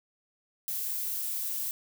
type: noise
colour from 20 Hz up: violet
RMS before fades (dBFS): -33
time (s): 0.68-1.71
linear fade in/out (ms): 0
effects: none